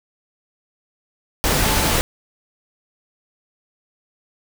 sine tone in noise, 873 Hz, A5, 14 cents flat, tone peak -28 dBFS, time 1.62-1.92 s, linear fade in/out 0 ms, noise pink, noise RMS -18 dBFS, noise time 1.44-2.01 s, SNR -13 dB, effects none

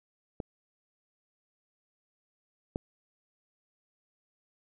clicks, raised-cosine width 2 ms, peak -21 / -18 dBFS, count 2, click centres 0.402 / 2.759 s, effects none

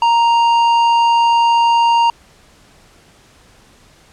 sine tone with tanh clipping, 932.3 Hz, A#5, in tune, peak -11 dBFS, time 0.02-2.1 s, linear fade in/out 2 ms, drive 10 dB, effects pink hiss -48 dBFS RMS until 4.12 s + low-pass 9000 Hz 12 dB/octave

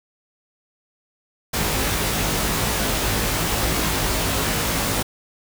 pink noise with comb filter, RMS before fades -22 dBFS, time 1.53-5.03 s, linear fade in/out 10 ms, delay 19 ms, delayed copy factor +0.95, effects none

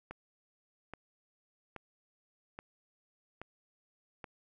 click train, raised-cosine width 0.5 ms, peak -28 dBFS, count 6, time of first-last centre 0.11-4.242 s, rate 1.21 Hz, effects none

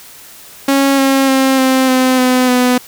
sawtooth tone with pitch steps, 274.8 / 270.4 / 266.1 / 261.8 / 257.6 / 253.5 / 249.4 Hz, C#4 / C#4 / C4 / C4 / C4 / B3 / B3, -15 / -43 / +29 / +1 / -27 / +45 / +17 cents, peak -5 dBFS, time 0.68-2.78 s, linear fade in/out 5 ms, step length 300 ms, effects white hiss -37 dBFS RMS until 2.87 s

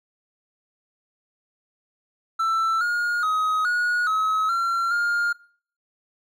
triangle tone with pitch steps, 1331 / 1428 / 1263 / 1450 / 1282 / 1366 / 1411 Hz, E6 / F6 / D#6 / F#6 / E6 / F6 / F6, +16 / +38 / +26 / -35 / -49 / -39 / +17 cents, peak -18 dBFS, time 2.39-5.33 s, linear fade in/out 10 ms, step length 420 ms, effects noise-tail reverb RT60 0.5 s tail -22 dB re dry

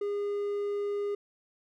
triangle tone, 407.9 Hz, G#4, 31 cents flat, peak -27 dBFS, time 0.01-1.15 s, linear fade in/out 5 ms, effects none

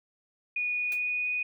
sine tone with pitch glide, 2460 to 2479 Hz, D#7 to D#7, -20 to -7 cents, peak -27 dBFS, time 0.56-1.43 s, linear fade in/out 5 ms, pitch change +13 cents, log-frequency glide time 0.75-1.29 s
white noise with exponential decay, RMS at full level -41 dBFS, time 0.92-1.03 s, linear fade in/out 0 ms, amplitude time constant 22 ms
effects none

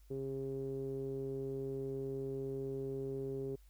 sawtooth tone with low-pass filter, 134.9 Hz, C#3, 47 cents flat, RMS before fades -40 dBFS, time 0.1-3.56 s, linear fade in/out 10 ms, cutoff 400 Hz, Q 6.4, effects added 50 Hz sine -58 dBFS peak until 3.69 s + white hiss -73 dBFS RMS until 3.69 s

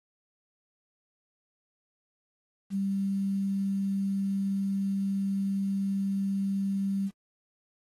sine tone with quantisation, 196 Hz, G3, in tune, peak -26 dBFS, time 2.7-7.11 s, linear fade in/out 50 ms, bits 9, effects AAC 32 kbps

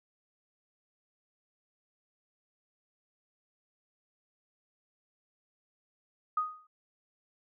sine tone with exponential decay, 1244.5 Hz, D#6, in tune, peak -24 dBFS, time 6.37-6.67 s, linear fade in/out 5 ms, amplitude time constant 65 ms, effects none

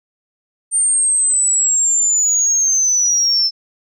sine linear sweep, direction down, 8870 to 5274 Hz, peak -11 dBFS, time 0.71-3.51 s, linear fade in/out 50 ms, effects tanh soft clip ceiling -7 dBFS

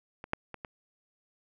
clicks, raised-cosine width 0.5 ms, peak -26 / -13 / -25 / -24 dBFS, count 4, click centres 0.241 / 0.334 / 0.543 / 0.648 s, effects none

